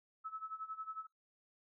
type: tone with tremolo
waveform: sine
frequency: 1300 Hz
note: E6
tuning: 24 cents flat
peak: -39 dBFS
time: 0.24-1.07 s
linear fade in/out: 20 ms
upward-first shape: sine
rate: 11 Hz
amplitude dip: 85%
effects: noise-tail reverb RT60 0.2 s tail -25 dB re dry